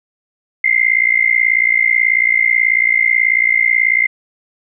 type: tone with amplitude modulation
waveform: sine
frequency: 2093 Hz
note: C7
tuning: in tune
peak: -6 dBFS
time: 0.64-4.07 s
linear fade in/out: 5 ms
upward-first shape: sine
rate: 58.3 Hz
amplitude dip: 95%
effects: none